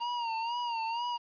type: tone with vibrato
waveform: square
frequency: 933 Hz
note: A#5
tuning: 1 cent sharp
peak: -32 dBFS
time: 0-1.18 s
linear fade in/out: 20 ms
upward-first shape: sine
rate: 2.1 Hz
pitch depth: 72 cents each way
effects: resampled to 11025 Hz + 10-bit